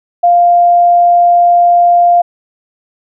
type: tone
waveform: sine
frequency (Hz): 698.5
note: F5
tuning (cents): 0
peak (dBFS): -4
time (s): 0.23-2.22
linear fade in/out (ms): 10
effects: none